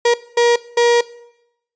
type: tone bursts at uneven times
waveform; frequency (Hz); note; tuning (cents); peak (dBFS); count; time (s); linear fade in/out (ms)
35% pulse; 474.9; A#4; +32; -9; 3; 0.05-0.14 / 0.37-0.56 / 0.77-1.01; 5
effects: noise-tail reverb RT60 0.8 s tail -19 dB re dry + resampled to 16000 Hz